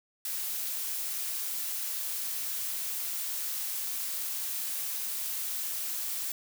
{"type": "noise", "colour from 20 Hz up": "blue", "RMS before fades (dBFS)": -34, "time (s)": [0.25, 6.32], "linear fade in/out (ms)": 2, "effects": []}